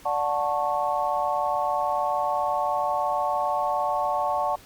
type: chord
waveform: sine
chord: D major seventh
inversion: none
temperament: just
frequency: 587.3 / 734.2 / 881 / 1101.2 Hz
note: D5 / F#5 / A5 / C#6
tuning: 0 / -14 / +2 / -12 cents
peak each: -29 / -27 / -27 / -29 dBFS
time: 0.05-4.56 s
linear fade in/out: 10 ms
effects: pink hiss -50 dBFS RMS until 4.65 s + Opus 48 kbps